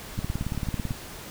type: two click trains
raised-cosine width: 5 ms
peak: -16 / -24 dBFS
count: 14 / 7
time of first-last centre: 0.19-0.908 / 0.18-0.916 s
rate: 18.1 / 8.15 Hz
effects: pink hiss -41 dBFS RMS until 1.3 s